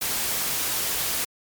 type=noise; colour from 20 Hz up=white; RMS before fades=-26 dBFS; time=0.01-1.25 s; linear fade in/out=10 ms; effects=MP3 96 kbps